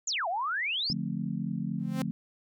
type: exponential two-way sweep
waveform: sine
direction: down then up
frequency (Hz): 7459 to 650 to 5420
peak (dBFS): -28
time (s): 0.07-0.93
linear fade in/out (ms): 5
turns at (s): 0.28
type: chord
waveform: sine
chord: D minor seventh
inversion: none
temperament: just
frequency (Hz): 146.83 / 176.2 / 220.2 / 264.3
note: D3 / F3 / A3 / C4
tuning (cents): 0 / +16 / +2 / +18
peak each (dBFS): -36 / -34 / -34 / -40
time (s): 0.9-2.11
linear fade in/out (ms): 0
type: tone with exponential growth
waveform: sawtooth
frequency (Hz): 261.6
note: C4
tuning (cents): 0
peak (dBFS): -25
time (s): 1.79-2.02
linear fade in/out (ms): 2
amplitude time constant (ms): 50
effects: none